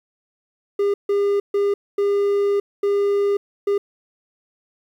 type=tone bursts at uneven times; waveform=triangle; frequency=403.5 Hz; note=G#4; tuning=50 cents flat; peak=-14 dBFS; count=6; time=0.79-0.94 / 1.09-1.4 / 1.54-1.74 / 1.98-2.6 / 2.83-3.37 / 3.67-3.78 s; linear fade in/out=5 ms; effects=9-bit